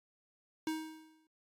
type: tone with exponential decay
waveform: square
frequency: 315.6 Hz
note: D#4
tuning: 25 cents sharp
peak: -32 dBFS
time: 0.67-1.27 s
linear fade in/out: 2 ms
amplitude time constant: 130 ms
effects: MP3 64 kbps